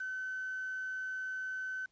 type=tone with quantisation; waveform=sine; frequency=1522 Hz; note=F#6; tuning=48 cents sharp; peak=-36 dBFS; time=0-1.86 s; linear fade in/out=5 ms; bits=9; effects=pink hiss -75 dBFS RMS until 1.91 s + resampled to 16000 Hz